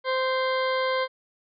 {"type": "harmonic tone with a mistuned harmonic", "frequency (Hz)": 520, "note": "C5", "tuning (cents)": -11, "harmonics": [1, 2, 3, 4, 6, 7, 8, 9], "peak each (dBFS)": [-25, -28, -33, -33, -37, -44, -40, -44], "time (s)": [0.04, 1.08], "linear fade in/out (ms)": 50, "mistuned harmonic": 6, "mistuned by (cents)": 40, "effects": []}